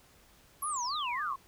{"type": "exponential sweep", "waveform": "sine", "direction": "down", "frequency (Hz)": [11600, 1046.5], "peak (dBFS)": -35, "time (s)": [0.62, 1.36], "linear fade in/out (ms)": 5}
{"type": "tone with vibrato", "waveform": "sine", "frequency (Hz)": 1086, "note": "C#6", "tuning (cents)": -36, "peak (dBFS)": -33, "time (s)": [0.62, 1.34], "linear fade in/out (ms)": 10, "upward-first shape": "sine", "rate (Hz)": 3.6, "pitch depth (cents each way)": 220}
{"effects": ["pink hiss -61 dBFS RMS until 1.47 s"]}